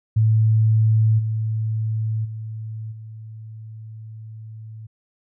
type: tone with level steps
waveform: sine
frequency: 110 Hz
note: A2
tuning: in tune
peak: -13 / -20 / -28 / -34 dBFS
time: 0.16-4.87 s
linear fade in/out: 10 ms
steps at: 1.18 / 2.24 / 2.91 s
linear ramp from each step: 20 ms
effects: none